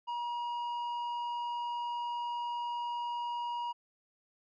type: tone with tanh clipping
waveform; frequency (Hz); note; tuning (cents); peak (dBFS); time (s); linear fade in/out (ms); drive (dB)
triangle; 955; A#5; +42; -35; 0.07-3.73; 20; 11
effects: none